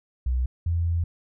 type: tone pair in turn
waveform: sine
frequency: 62.8 / 84.61 Hz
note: B1 / E2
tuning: +30 / +46 cents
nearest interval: perfect fourth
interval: 516 cents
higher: second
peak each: -21 dBFS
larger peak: neither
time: 0.26-0.46 / 0.66-1.04 s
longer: second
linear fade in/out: 5 ms
effects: none